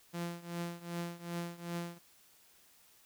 sawtooth tone with tremolo, 171.8 Hz, F3, 28 cents flat, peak -31 dBFS, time 0.13-1.99 s, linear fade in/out 20 ms, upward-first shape triangle, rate 2.6 Hz, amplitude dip 90%, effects white hiss -64 dBFS RMS until 3.05 s

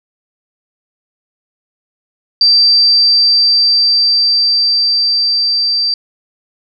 sine tone with level ramp, 4680 Hz, D8, 7 cents flat, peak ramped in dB -5 to -11 dBFS, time 2.41-5.94 s, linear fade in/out 2 ms, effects none

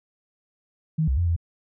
sine tone with pitch steps, 158 / 66.1 / 86.7 / 84.4 Hz, D#3 / C2 / F2 / E2, +27 / +18 / -12 / +41 cents, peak -19 dBFS, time 0.98-1.364 s, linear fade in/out 10 ms, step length 96 ms, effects none

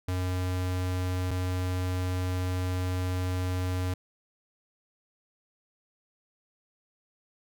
square tone pair in turn, 91.4 / 91.4 Hz, F#2 / F#2, -21 / -21 cents, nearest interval unison, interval 0 cents, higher neither, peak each -28 dBFS, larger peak neither, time 0.08-1.31 / 1.31-3.94 s, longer second, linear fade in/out 5 ms, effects none

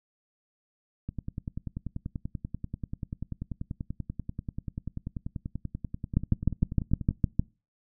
two click trains, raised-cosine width 5 ms, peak -10 / -21 dBFS, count 9 / 63, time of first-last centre 6.17-7.395 / 1.09-7.109 s, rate 6.53 / 10.3 Hz, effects noise-tail reverb RT60 0.3 s tail -24 dB re dry

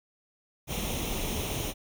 pink noise with comb filter, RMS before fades -32 dBFS, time 0.67-1.74 s, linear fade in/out 50 ms, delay 0.32 ms, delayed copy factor +0.65, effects none

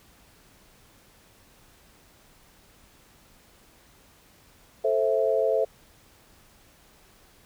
sine chord, A minor, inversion none, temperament just, 440 / 528 / 660 Hz, A4 / C5 / E5, 0 / +16 / +2 cents, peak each -25 dBFS, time 4.84-5.65 s, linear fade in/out 10 ms, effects pink hiss -57 dBFS RMS until 7.45 s

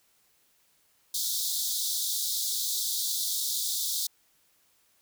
pink high-pass noise, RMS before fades -30 dBFS, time 1.14-4.07 s, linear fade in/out 5 ms, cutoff 3500 Hz, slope 96 dB/octave, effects white hiss -67 dBFS RMS until 5.01 s

